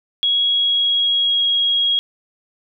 sine tone with pitch glide, 3322 to 3293 Hz, G#7 to G#7, 0 to -15 cents, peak -14 dBFS, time 0.23-1.99 s, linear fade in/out 0 ms, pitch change -15 cents, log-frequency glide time 0.43-1.43 s, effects none

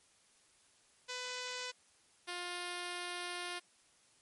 5% pulse tone pair in turn, 500 / 353.6 Hz, B4 / F4, +21 / +22 cents, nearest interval tritone, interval 599 cents, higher first, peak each -28 dBFS, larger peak neither, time 1.08-1.72 / 2.27-3.6 s, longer second, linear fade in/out 20 ms, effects white hiss -68 dBFS RMS until 4.21 s + MP3 48 kbps

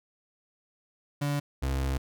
35% pulse tone pair in turn, 144.2 / 66.96 Hz, D3 / C2, -31 / +41 cents, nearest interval octave + minor second, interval 1328 cents, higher first, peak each -25 dBFS, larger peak neither, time 1.21-1.4 / 1.62-1.98 s, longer second, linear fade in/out 10 ms, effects none

